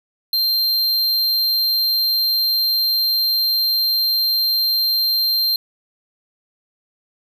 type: tone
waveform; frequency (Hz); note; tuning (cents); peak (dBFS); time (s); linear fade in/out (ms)
square; 4165; C8; -9; -16; 0.33-5.56; 2
effects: none